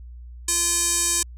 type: tone with band-pass filter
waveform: square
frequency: 344 Hz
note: F4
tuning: 26 cents flat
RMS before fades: -22 dBFS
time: 0.48-1.23 s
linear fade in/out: 5 ms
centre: 7900 Hz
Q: 3.5
effects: added 60 Hz sine -37 dBFS peak until 1.37 s